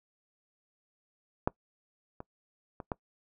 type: clicks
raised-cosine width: 1 ms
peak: -12 / -27 / -26 / -18 dBFS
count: 4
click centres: 1.475 / 2.204 / 2.802 / 2.918 s
effects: noise-tail reverb RT60 0.1 s tail -23 dB re dry